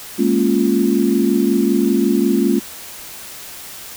sine chord, Bb minor seventh, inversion third, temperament equal, 207.7 / 233.1 / 277.2 / 349.2 Hz, Ab3 / Bb3 / Db4 / F4, 0 / 0 / 0 / 0 cents, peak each -18 dBFS, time 0.18-2.6 s, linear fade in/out 20 ms, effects white hiss -34 dBFS RMS until 3.96 s

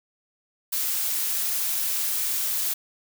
blue noise, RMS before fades -26 dBFS, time 0.72-2.74 s, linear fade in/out 10 ms, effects none

